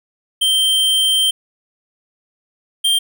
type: tone pair in turn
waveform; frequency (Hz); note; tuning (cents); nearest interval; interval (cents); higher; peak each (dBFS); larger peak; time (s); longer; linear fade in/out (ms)
square; 3136 / 3176; G7 / G7; 0 / +22; unison; 22; second; -13; neither; 0.41-1.31 / 2.84-2.99; first; 10
effects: none